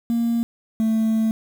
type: tone pair in turn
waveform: sine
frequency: 233.1 / 221.6 Hz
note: A#3 / A3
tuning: 0 / +13 cents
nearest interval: minor second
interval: 87 cents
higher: first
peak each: -16 / -14 dBFS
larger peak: second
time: 0.1-0.43 / 0.8-1.31 s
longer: second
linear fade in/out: 0 ms
effects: tanh soft clip ceiling -16 dBFS + 7-bit